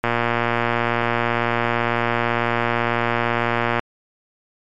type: click train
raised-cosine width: 0.5 ms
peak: -4 dBFS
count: 444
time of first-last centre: 0.04-3.794 s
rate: 118 Hz
effects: MP3 64 kbps